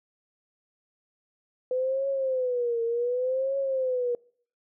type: tone with vibrato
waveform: sine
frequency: 503 Hz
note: B4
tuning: 32 cents sharp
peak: -24 dBFS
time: 1.71-4.15 s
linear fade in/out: 2 ms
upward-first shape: triangle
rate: 0.67 Hz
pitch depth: 160 cents each way
effects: noise-tail reverb RT60 0.5 s tail -24 dB re dry